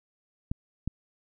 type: clicks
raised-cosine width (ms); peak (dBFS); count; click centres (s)
5; -17; 2; 0.515 / 0.876
effects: none